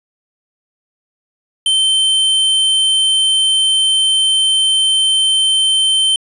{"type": "tone", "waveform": "square", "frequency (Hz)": 3100, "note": "G7", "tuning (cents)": -20, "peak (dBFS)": -11, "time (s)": [1.66, 6.16], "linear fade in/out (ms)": 2, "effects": ["resampled to 24000 Hz", "7-bit"]}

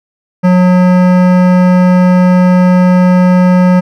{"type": "tone with hard clipping", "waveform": "sine", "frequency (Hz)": 181.4, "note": "F#3", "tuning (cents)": -34, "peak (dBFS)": -6, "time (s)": [0.43, 3.81], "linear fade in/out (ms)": 20, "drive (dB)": 16, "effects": []}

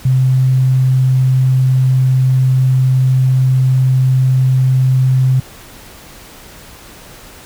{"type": "tone", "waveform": "sine", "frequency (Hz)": 130, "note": "C3", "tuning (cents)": -11, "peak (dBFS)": -8, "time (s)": [0.05, 5.4], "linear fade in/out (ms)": 5, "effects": ["pink hiss -37 dBFS RMS until 7.45 s"]}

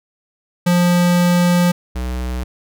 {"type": "tone pair in turn", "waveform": "square", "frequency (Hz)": [176.1, 62.26], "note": ["F3", "B1"], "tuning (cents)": [15, 15], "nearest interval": "octave + tritone", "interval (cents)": 1800, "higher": "first", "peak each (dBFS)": [-12, -21], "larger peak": "first", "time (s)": [[0.66, 1.72], [1.95, 2.44]], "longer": "first", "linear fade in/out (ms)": 10, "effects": []}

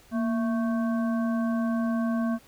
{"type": "harmonic tone with a mistuned harmonic", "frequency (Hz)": 221.3, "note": "A3", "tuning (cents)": 10, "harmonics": [1, 3, 5, 7], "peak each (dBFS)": [-24, -34, -38, -41], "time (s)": [0.11, 2.39], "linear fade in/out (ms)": 50, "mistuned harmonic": 1, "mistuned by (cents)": 86, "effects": ["pink hiss -56 dBFS RMS until 2.47 s"]}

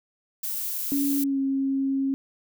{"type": "noise", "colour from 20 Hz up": "violet", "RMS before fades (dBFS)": -30, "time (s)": [0.43, 1.24], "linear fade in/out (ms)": 5}
{"type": "tone with pitch glide", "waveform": "sine", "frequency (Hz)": [280.2, 271], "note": ["C#4", "C#4"], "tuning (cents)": [19, -39], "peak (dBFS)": -22, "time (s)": [0.92, 2.14], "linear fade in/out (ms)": 0, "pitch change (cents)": -58, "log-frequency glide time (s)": [1.19, 1.4]}
{"effects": []}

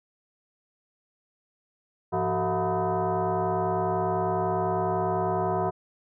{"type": "tone with frequency modulation", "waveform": "sine", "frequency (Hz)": 172, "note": "F3", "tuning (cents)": -26, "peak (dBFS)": -23, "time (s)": [2.12, 5.71], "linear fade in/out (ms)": 20, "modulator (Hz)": 274, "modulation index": 3.2, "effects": []}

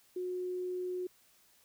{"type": "tone", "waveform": "sine", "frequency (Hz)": 363.5, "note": "F#4", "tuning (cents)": -31, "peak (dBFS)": -34, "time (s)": [0.16, 1.07], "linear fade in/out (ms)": 5, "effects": ["white hiss -66 dBFS RMS until 1.64 s"]}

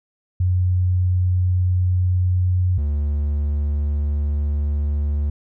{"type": "tone pair in turn", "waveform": ["sine", "triangle"], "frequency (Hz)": [90.9, 73.03], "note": ["F#2", "D2"], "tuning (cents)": [-30, -9], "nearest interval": "major third", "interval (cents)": 379, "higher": "first", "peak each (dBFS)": [-15, -16], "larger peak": "first", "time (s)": [[0.4, 2.78], [2.78, 5.3]], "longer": "second", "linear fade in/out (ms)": 5, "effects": []}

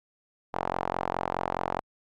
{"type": "tone with band-pass filter", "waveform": "sawtooth", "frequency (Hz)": 44.81, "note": "F1", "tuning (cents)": 45, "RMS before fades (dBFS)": -31, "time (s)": [0.53, 1.81], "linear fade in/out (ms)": 20, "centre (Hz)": 850, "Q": 2.3, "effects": ["Opus 48 kbps"]}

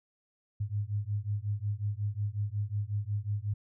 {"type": "beating tone pair", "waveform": "sine", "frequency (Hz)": [100.7, 106.2], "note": ["G2", "G#2"], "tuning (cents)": [47, 39], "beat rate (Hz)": 5.5, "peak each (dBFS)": [-33, -33], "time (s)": [0.6, 3.54], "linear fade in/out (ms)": 10, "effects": []}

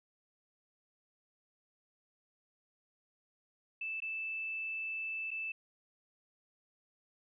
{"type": "tone with dropouts", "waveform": "sine", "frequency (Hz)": 2637, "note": "E7", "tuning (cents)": 0, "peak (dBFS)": -36, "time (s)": [3.81, 5.52], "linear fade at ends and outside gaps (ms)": 5, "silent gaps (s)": [[4.003, 4.02], [5.307, 5.313]], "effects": []}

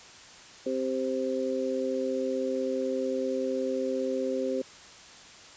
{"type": "harmonic tone", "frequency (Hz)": 130.81, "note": "C3", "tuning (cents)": 0, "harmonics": [2, 3, 4], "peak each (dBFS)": [-32, -32, -30], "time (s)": [0.66, 4.62], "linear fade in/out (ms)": 5, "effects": ["white hiss -49 dBFS RMS until 5.56 s", "resampled to 16000 Hz"]}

